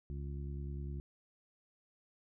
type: harmonic tone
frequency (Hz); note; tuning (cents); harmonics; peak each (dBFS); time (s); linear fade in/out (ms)
70; C#2; +18; 1 / 2 / 3 / 4 / 5; -40 / -44 / -52 / -57 / -54; 0.1-1; 0
effects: none